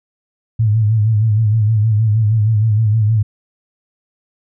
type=tone with vibrato; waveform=sine; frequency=108.6 Hz; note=A2; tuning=22 cents flat; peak=-10 dBFS; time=0.59-3.23 s; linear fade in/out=10 ms; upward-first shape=sine; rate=6.4 Hz; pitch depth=77 cents each way; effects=none